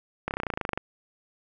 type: slowing click train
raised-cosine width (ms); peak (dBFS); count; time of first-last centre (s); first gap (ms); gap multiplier
0.5; -13; 15; 0.28-0.776; 29; 1.03
effects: none